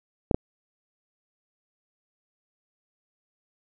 clicks, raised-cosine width 2 ms, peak -7 dBFS, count 2, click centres 0.312 / 0.345 s, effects none

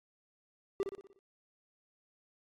triangle tone with echo, 392 Hz, G4, in tune, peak -27 dBFS, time 0.8-0.83 s, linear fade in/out 0 ms, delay 60 ms, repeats 6, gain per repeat -6 dB, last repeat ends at 1.19 s, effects AAC 32 kbps

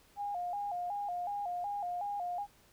sine tone with vibrato, 760 Hz, F#5, 46 cents sharp, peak -34 dBFS, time 0.16-2.47 s, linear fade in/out 50 ms, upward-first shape square, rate 2.7 Hz, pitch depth 120 cents each way, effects pink hiss -64 dBFS RMS until 2.72 s

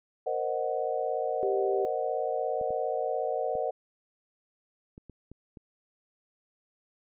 sine chord, C half-diminished seventh, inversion third, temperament equal with one note detuned, 466.2 / 523.3 / 616.9 / 740 Hz, Bb4 / C5 / Eb5 / Gb5, 0 / 0 / -15 / 0 cents, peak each -33 dBFS, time 0.26-3.71 s, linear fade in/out 10 ms
sine tone, 392 Hz, G4, in tune, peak -27 dBFS, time 1.43-1.85 s, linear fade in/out 0 ms
clicks, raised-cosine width 3 ms, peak -33 dBFS, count 7, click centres 2.613 / 2.706 / 3.554 / 4.979 / 5.097 / 5.316 / 5.572 s
effects none

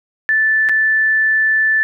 sine tone with dropouts, 1756 Hz, A6, 4 cents flat, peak -11 dBFS, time 0.29-1.83 s, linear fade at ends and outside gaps 0 ms, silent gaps 0.688-0.694 s, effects none

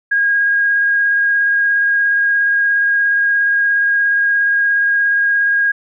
sine tone with vibrato, 1633 Hz, G#6, 30 cents flat, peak -11 dBFS, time 0.11-5.72 s, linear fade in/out 10 ms, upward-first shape square, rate 17 Hz, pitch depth 8 cents each way, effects none

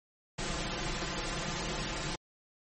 pink noise with comb filter, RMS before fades -35 dBFS, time 0.38-2.16 s, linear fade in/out 10 ms, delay 5.8 ms, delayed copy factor +0.9, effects MP3 32 kbps

